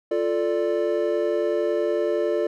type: chord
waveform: triangle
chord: D minor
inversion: first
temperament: equal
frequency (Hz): 349.2 / 440 / 587.3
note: F4 / A4 / D5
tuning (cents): 0 / 0 / 0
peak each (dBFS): -23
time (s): 0.11-2.47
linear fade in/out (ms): 5
effects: none